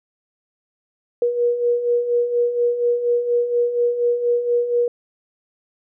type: beating tone pair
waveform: sine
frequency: 476.9 / 481.1 Hz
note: A#4 / B4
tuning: +39 / -45 cents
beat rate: 4.2 Hz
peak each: -24 / -17 dBFS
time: 1.22-4.88 s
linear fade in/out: 2 ms
effects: none